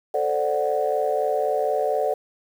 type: chord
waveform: sine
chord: D dominant seventh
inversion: second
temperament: equal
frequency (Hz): 440 / 523.3 / 587.3 / 740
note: A4 / C5 / D5 / F#5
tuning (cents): 0 / 0 / 0 / 0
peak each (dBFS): -25 / -27 / -24 / -25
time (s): 0.14-2.14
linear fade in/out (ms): 5
effects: tanh soft clip ceiling -10 dBFS + 8-bit